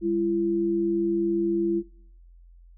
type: tone pair together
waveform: sine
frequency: 201 / 338.5 Hz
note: G3 / E4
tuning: +44 / +46 cents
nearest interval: major sixth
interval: 902 cents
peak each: -30 / -22 dBFS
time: 0.01-1.83 s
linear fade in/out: 50 ms
effects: noise-tail reverb RT60 0.7 s tail -22 dB re dry + added 43 Hz sine -48 dBFS peak until 2.77 s